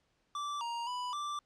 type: tone with pitch steps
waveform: square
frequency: 1166 / 938 / 990 / 1174 Hz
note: D6 / A#5 / B5 / D6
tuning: -13 / +11 / +4 / -1 cents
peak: -36 dBFS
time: 0.35-1.39 s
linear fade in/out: 2 ms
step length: 260 ms
effects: pink hiss -75 dBFS RMS until 1.45 s + low-pass 6000 Hz 12 dB/octave